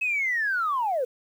sine linear sweep, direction down, 2601 to 468.4 Hz, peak -22 dBFS, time 0.01-1.05 s, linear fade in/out 10 ms, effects tanh soft clip ceiling -18 dBFS + 9-bit

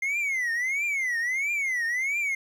triangle tone with vibrato, 2093 Hz, C7, in tune, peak -23 dBFS, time 0.02-2.35 s, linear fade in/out 5 ms, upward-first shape triangle, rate 1.5 Hz, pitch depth 250 cents each way, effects 10-bit

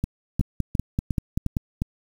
two click trains, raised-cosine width 5 ms, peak -10 / -11 dBFS, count 7 / 6, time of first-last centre 0.41-1.568 / 0.04-1.819 s, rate 5.18 / 2.81 Hz, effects 7-bit

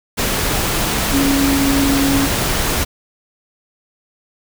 sine tone in noise, 276.5 Hz, C#4, 4 cents flat, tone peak -14 dBFS, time 1.12-2.27 s, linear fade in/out 20 ms, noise pink, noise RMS -18 dBFS, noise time 0.17-2.85 s, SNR +1 dB, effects none

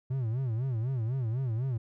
triangle tone with vibrato, 121.8 Hz, B2, 24 cents flat, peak -26 dBFS, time 0.1-1.78 s, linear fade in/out 10 ms, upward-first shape sine, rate 4 Hz, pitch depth 190 cents each way, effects none

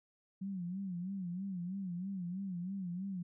sine tone with vibrato, 185 Hz, F#3, in tune, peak -37 dBFS, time 0.41-3.23 s, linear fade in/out 10 ms, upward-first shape sine, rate 3.1 Hz, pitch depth 120 cents each way, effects none

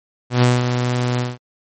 sawtooth tone with ADSR envelope, 123.4 Hz, B2, 1 cent flat, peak -6 dBFS, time 0.3-1.38 s, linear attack 120 ms, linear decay 200 ms, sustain -7 dB, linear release 190 ms, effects MP3 32 kbps

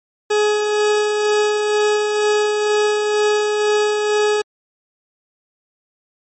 40% pulse tone with tremolo, 420.6 Hz, G#4, 22 cents sharp, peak -12 dBFS, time 0.3-4.42 s, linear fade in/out 10 ms, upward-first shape sine, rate 2.1 Hz, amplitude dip 35%, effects MP3 32 kbps

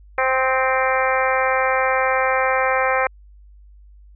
harmonic tone with a mistuned harmonic, 261.6 Hz, C4, in tune, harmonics 2 / 3 / 4 / 5 / 6 / 7 / 8 / 9, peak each -21 / -23 / -24 / -25 / -26 / -26 / -27 / -28 dBFS, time 0.18-3.07 s, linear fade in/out 2 ms, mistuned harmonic 5, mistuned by -21 cents, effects added 50 Hz sine -43 dBFS peak until 4.15 s

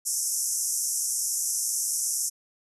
pink band-pass noise, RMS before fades -28 dBFS, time 0.05-2.3 s, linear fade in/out 20 ms, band 5500 to 12000 Hz, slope 96 dB/octave, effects none

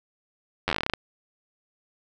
slowing click train, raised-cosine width 0.3 ms, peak -8 dBFS, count 13, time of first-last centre 0.68-0.937 s, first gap 10 ms, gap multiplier 1.13, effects none

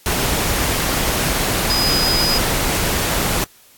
sine tone in noise, 4978 Hz, D#8, in tune, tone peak -17 dBFS, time 1.7-2.38 s, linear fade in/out 0 ms, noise pink, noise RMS -19 dBFS, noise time 0.06-3.44 s, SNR -1 dB, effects white hiss -49 dBFS RMS until 3.77 s + AAC 64 kbps

